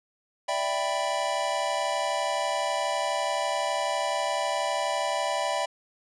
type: chord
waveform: square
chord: E minor seventh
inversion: third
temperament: equal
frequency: 587.3 / 659.3 / 784 / 987.8 Hz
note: D5 / E5 / G5 / B5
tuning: 0 / 0 / 0 / 0 cents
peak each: -32 dBFS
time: 0.48-5.66 s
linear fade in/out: 10 ms
effects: resampled to 22050 Hz